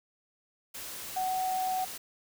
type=tone in noise; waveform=sine; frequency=747 Hz; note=F#5; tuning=16 cents sharp; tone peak=-28 dBFS; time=1.16-1.85 s; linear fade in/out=10 ms; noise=white; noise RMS=-41 dBFS; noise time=0.74-1.98 s; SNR=+10 dB; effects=none